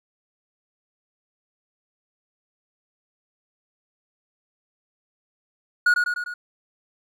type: tone with echo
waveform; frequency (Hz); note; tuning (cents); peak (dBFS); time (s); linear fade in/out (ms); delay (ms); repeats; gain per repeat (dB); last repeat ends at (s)
triangle; 1448; F#6; -38; -12; 5.86-5.94; 5; 100; 4; -4; 6.34
effects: none